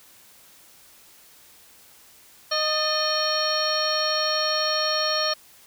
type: harmonic tone with a mistuned harmonic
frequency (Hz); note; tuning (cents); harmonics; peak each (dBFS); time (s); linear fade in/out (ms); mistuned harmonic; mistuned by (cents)
618; D#5; -12; 1 / 2 / 3 / 4 / 5 / 6 / 7 / 9; -27 / -28 / -33 / -37 / -33 / -37 / -26 / -29; 2.51-5.34; 10; 3; -67
effects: white hiss -52 dBFS RMS until 5.66 s